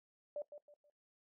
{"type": "tone with echo", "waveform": "sine", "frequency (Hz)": 587.3, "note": "D5", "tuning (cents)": 0, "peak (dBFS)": -38, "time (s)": [0.36, 0.42], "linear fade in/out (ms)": 2, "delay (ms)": 160, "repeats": 3, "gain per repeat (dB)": -10, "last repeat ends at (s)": 0.9, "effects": ["noise-tail reverb RT60 0.1 s tail -17 dB re dry"]}